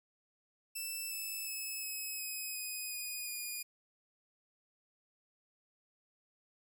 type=tone with pitch steps; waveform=5% pulse; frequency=2651 / 2621 / 2590 / 2561 / 2531 / 2502 / 2473 / 2445 Hz; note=E7 / E7 / E7 / D#7 / D#7 / D#7 / D#7 / D#7; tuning=+9 / -11 / -31 / +49 / +29 / +9 / -11 / -31 cents; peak=-30 dBFS; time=0.75-3.63 s; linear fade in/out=10 ms; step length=360 ms; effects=none